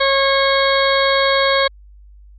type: harmonic tone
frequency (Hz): 546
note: C#5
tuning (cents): -26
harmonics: 1 / 2 / 3 / 4 / 6 / 7 / 8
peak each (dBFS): -16 / -19 / -21 / -22 / -24 / -24 / -25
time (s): 0-1.68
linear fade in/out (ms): 10
effects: added 50 Hz sine -40 dBFS peak until 2.38 s